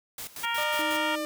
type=noise with tremolo; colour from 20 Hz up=white; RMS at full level=-38 dBFS; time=0.18-0.97 s; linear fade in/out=2 ms; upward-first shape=square; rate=5.5 Hz; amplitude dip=80%
type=harmonic tone; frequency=466.2 Hz; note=A#4; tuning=in tune; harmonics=2 / 3 / 4 / 5 / 6 / 7; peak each=-31 / -33 / -34 / -35 / -36 / -36 dBFS; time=0.43-1.16 s; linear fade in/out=10 ms
type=tone with vibrato; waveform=sawtooth; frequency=600 Hz; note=D5; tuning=37 cents sharp; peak=-27 dBFS; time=0.58-1.25 s; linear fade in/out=0 ms; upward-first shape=sine; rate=2.5 Hz; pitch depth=10 cents each way
type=tone; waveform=sine; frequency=311.9 Hz; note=D#4; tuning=4 cents sharp; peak=-33 dBFS; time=0.79-1.25 s; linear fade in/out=2 ms
effects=none